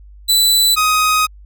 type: tone pair in turn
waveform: sawtooth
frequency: 3982 / 1254.3 Hz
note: B7 / D#6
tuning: +14 / +14 cents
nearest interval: octave + minor sixth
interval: 2000 cents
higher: first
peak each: -7 / -8 dBFS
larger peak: first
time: 0.28-0.76 / 0.76-1.27 s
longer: second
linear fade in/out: 20 ms
effects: added 50 Hz sine -37 dBFS peak until 1.45 s